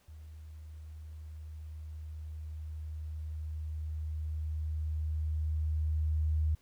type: tone with level ramp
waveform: sine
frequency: 77.5 Hz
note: D#2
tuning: 6 cents flat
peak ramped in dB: -46 to -26 dBFS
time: 0.08-6.55 s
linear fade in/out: 5 ms
effects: pink hiss -68 dBFS RMS until 6.61 s